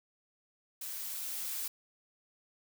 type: noise with level ramp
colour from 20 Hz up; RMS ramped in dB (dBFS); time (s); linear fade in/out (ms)
blue; -41 to -37; 0.81-1.68; 5
effects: none